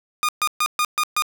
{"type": "tone bursts", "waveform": "sawtooth", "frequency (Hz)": 1221, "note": "D#6", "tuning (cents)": -33, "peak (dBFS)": -14, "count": 6, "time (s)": [0.23, 1.222], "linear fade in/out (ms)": 0, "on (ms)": 57, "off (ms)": 130, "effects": []}